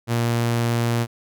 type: tone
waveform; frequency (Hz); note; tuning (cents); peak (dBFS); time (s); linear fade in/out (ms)
sawtooth; 117.7; A#2; +17; -15; 0.07-1.07; 50
effects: none